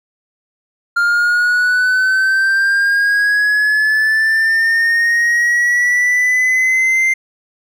triangle linear sweep, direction up, 1396.9 to 2093 Hz, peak -9 dBFS, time 0.96-7.14 s, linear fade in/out 10 ms, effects none

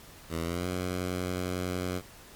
10% pulse tone with pitch glide, 82.41 to 90.91 Hz, E2 to F#2, 0 to -30 cents, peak -22 dBFS, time 0.29-2.02 s, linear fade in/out 50 ms, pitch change +170 cents, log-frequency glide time 0.4-0.68 s, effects pink hiss -51 dBFS RMS until 2.35 s + MP3 96 kbps

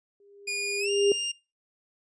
sine tone with exponential growth, 402.9 Hz, G4, 48 cents sharp, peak -17 dBFS, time 0.2-1.12 s, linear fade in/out 2 ms, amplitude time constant 200 ms
sawtooth tone with pitch glide, 2442 to 2805 Hz, D#7 to F7, -33 to +7 cents, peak -25 dBFS, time 0.47-1.32 s, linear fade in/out 10 ms, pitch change +240 cents, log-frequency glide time 0.79-0.9 s
effects noise-tail reverb RT60 0.3 s tail -22 dB re dry + resampled to 22050 Hz

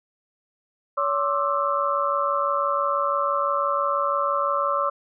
sine tone cluster, 566 / 1064 / 1170 / 1321 Hz, C#5 / C6 / D6 / E6, +36 / +29 / -7 / +3 cents, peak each -26 dBFS, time 0.97-4.9 s, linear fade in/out 10 ms, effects none

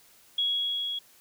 sine tone with level ramp, 3329 Hz, G#7, 3 cents sharp, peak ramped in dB -23 to -30 dBFS, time 0.38-0.99 s, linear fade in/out 5 ms, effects white hiss -58 dBFS RMS until 1.2 s

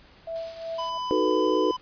sine tone with tremolo, 659.3 Hz, E5, in tune, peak -28 dBFS, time 0.27-0.98 s, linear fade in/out 5 ms, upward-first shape triangle, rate 2.7 Hz, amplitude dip 80%
blue noise, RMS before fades -39 dBFS, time 0.35-0.9 s, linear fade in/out 10 ms
square tone with pitch glide, 1000 to 1008.1 Hz, B5 to B5, +21 to +35 cents, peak -29 dBFS, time 0.78-1.77 s, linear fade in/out 10 ms, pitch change +14 cents, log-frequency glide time 1.03-1.49 s
sine chord, B dominant seventh, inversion first, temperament equal, 311.1 / 370 / 440 / 493.9 Hz, D#4 / F#4 / A4 / B4, 0 / 0 / 0 / 0 cents, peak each -26 dBFS, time 1.11-1.71 s, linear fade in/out 0 ms
effects pink hiss -54 dBFS RMS until 1.81 s + resampled to 11025 Hz

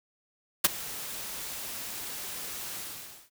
white noise with ADSR envelope, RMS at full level -18 dBFS, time 0.64-3.3 s, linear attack 10 ms, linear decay 22 ms, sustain -20 dB, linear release 530 ms, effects none

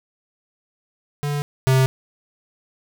square tone pair in turn, 145.3 / 131.53 Hz, D3 / C3, -18 / +9 cents, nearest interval major second, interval 173 cents, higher first, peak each -22 / -14 dBFS, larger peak second, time 1.23-1.42 / 1.67-1.86 s, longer neither, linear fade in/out 0 ms, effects none

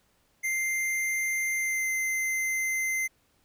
square tone with pitch glide, 2093 to 2074 Hz, C7 to C7, 0 to -16 cents, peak -27 dBFS, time 0.43-3.08 s, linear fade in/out 20 ms, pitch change -16 cents, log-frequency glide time 1.55-1.89 s, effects pink hiss -68 dBFS RMS until 3.44 s

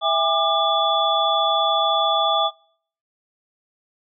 sine tone cluster, 657 / 811 / 1197 / 3440 Hz, E5 / G#5 / D6 / A7, -6 / -41 / +33 / -40 cents, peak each -22 dBFS, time 0.01-2.51 s, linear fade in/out 50 ms, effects noise-tail reverb RT60 0.6 s tail -26 dB re dry

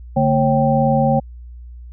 sine tone cluster, 144.3 / 226.3 / 543 / 782 Hz, D3 / A3 / C#5 / G5, -30 / +49 / -36 / -4 cents, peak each -18 dBFS, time 0.16-1.2 s, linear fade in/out 10 ms, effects added 60 Hz sine -33 dBFS peak until 1.92 s

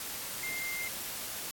sine tone in noise, 2100 Hz, C7, 6 cents sharp, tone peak -35 dBFS, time 0.43-0.88 s, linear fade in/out 2 ms, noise white, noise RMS -39 dBFS, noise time 0-1.51 s, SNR +1 dB, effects AAC 64 kbps

